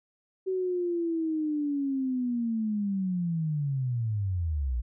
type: linear sweep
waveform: sine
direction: down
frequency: 380 to 56 Hz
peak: -26 dBFS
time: 0.46-4.82 s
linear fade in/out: 20 ms
effects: none